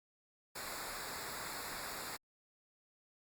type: noise with comb filter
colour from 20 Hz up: pink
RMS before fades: -44 dBFS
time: 0.55-2.17 s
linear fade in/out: 10 ms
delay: 0.33 ms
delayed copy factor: -0.8
effects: Opus 48 kbps